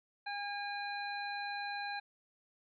harmonic tone, 812 Hz, G#5, 39 cents flat, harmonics 1 / 2 / 3 / 5, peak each -40 / -42 / -47 / -46 dBFS, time 0.26-2 s, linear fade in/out 10 ms, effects none

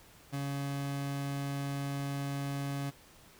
30% pulse tone, 140 Hz, C#3, 18 cents sharp, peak -31 dBFS, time 0.32-2.91 s, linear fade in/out 20 ms, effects pink hiss -58 dBFS RMS until 3.39 s

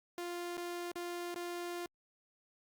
sawtooth tone with dropouts, 349.2 Hz, F4, in tune, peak -35 dBFS, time 0.18-1.86 s, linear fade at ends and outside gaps 1 ms, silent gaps 0.571-0.577 / 0.917-0.957 / 1.344-1.359 s, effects Opus 48 kbps

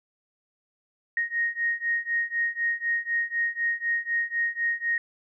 sine beating tone pair, 1864.7 / 1868.7 Hz, A#6 / A#6, 0 / +4 cents, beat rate 4 Hz, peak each -28 / -27 dBFS, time 1.17-4.98 s, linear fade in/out 2 ms, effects none

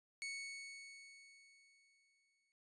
sawtooth tone with exponential decay, 2217 Hz, C#7, in tune, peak -38 dBFS, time 0.22-2.52 s, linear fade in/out 0 ms, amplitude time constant 500 ms, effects noise-tail reverb RT60 0.2 s tail -23 dB re dry + resampled to 22050 Hz

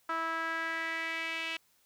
sawtooth tone with band-pass filter sweep, 327.1 Hz, E4, 13 cents flat, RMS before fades -35 dBFS, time 0.09-1.57 s, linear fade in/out 5 ms, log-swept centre 1300 to 2700 Hz, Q 3.5, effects white hiss -69 dBFS RMS until 1.85 s

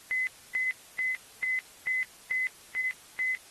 sine tone bursts, 2030 Hz, B6, 47 cents sharp, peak -26 dBFS, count 8, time 0.11-3.35 s, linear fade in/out 0 ms, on 160 ms, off 280 ms, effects white hiss -53 dBFS RMS until 3.5 s + AAC 32 kbps

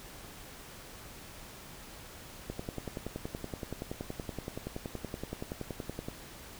click train, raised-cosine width 2 ms, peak -23 dBFS, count 39, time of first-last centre 2.5-6.085 s, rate 10.6 Hz, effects pink hiss -49 dBFS RMS until 6.59 s

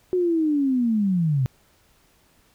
sine linear sweep, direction down, 370 to 123.47 Hz, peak -18 dBFS, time 0.13-1.46 s, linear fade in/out 0 ms, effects pink hiss -60 dBFS RMS until 2.54 s

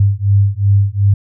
sine beating tone pair, 98.7 / 101.4 Hz, G2 / G#2, +12 / -41 cents, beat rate 2.7 Hz, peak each -12 dBFS, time 0-1.14 s, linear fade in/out 5 ms, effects none

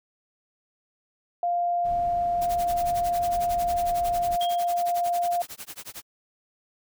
sine tone, 698.5 Hz, F5, in tune, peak -22 dBFS, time 1.43-5.42 s, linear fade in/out 2 ms
brown noise, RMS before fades -40 dBFS, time 1.84-4.37 s, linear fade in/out 20 ms
white noise with tremolo, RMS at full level -37 dBFS, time 2.41-6.03 s, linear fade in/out 10 ms, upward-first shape sine, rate 11 Hz, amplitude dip 100%
sine tone with exponential decay, 3245 Hz, G#7, 41 cents flat, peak -28 dBFS, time 4.41-4.82 s, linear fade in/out 2 ms, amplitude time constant 87 ms
effects none

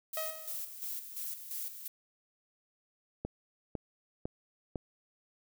violet noise with tremolo, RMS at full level -39 dBFS, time 0.13-1.88 s, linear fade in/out 5 ms, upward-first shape square, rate 2.9 Hz, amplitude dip 60%
sawtooth tone with exponential decay, 634 Hz, D#5, 32 cents sharp, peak -30 dBFS, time 0.17-0.73 s, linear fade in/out 2 ms, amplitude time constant 120 ms
click train, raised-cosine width 2 ms, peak -22 dBFS, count 4, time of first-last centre 3.25-4.758 s, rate 1.99 Hz
effects none

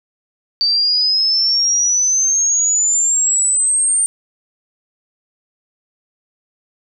sine exponential sweep, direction up, 4600 to 8870 Hz, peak -12 dBFS, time 0.61-4.06 s, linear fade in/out 0 ms, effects none

